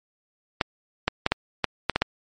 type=clicks; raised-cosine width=0.3 ms; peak=-4 dBFS; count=8; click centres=0.612 / 1.08 / 1.264 / 1.32 / 1.643 / 1.897 / 1.96 / 2.02 s; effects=MP3 48 kbps